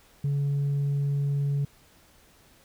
sine tone, 141.6 Hz, C#3, 37 cents sharp, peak -21 dBFS, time 0.24-1.65 s, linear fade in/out 5 ms, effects tanh soft clip ceiling -22 dBFS + pink hiss -58 dBFS RMS until 2.64 s

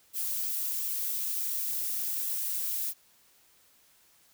violet noise with flanger, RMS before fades -32 dBFS, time 0.13-2.94 s, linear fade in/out 50 ms, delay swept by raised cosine 1.3 to 5.3 ms, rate 1.4 Hz, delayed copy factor -0.55, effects white hiss -63 dBFS RMS until 4.33 s

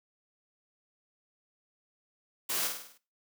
white noise with echo, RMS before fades -32 dBFS, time 2.49-2.68 s, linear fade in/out 10 ms, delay 50 ms, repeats 6, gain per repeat -5 dB, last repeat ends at 2.98 s, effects noise-tail reverb RT60 0.3 s tail -18 dB re dry + high-pass 200 Hz 12 dB/octave

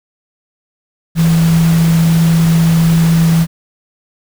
sine tone in noise, 164.81 Hz, E3, in tune, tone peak -7 dBFS, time 1.15-3.47 s, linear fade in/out 50 ms, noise pink, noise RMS -23 dBFS, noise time 1.15-3.47 s, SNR +13 dB, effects none

